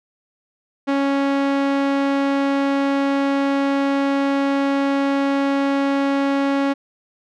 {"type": "tone with low-pass filter", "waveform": "sawtooth", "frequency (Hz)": 277.2, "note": "C#4", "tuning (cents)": 0, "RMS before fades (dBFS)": -19, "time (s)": [0.87, 6.74], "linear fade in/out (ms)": 20, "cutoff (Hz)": 3100, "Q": 0.52, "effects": []}